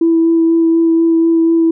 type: tone with vibrato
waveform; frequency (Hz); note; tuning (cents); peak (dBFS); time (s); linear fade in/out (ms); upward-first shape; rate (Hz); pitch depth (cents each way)
sine; 330; E4; +2; -7; 0.01-1.71; 5; sine; 4.1; 11
effects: tanh soft clip ceiling -3 dBFS